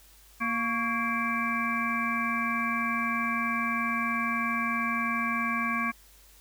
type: harmonic tone with a mistuned harmonic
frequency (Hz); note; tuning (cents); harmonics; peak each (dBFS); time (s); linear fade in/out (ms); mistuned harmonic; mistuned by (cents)
233.1; A#3; 0; 1 / 3 / 5 / 7 / 9 / 10; -32 / -42 / -30 / -34 / -40 / -32; 0.4-5.92; 20; 5; -63
effects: added 50 Hz sine -57 dBFS peak until 6.4 s + white hiss -57 dBFS RMS until 6.4 s